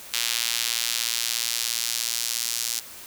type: tone with high-pass filter sweep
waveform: square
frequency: 58.5 Hz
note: A#1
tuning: 7 cents sharp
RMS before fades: -27 dBFS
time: 0.13-2.8 s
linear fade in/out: 10 ms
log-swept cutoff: 3400 to 5400 Hz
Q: 1.1
effects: white hiss -42 dBFS RMS until 3.06 s